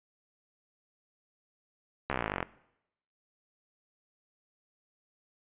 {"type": "slowing click train", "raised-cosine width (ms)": 0.5, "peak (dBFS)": -15, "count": 19, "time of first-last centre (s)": [2.1, 2.428], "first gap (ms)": 14, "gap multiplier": 1.03, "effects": ["noise-tail reverb RT60 0.8 s tail -20 dB re dry", "resampled to 8000 Hz"]}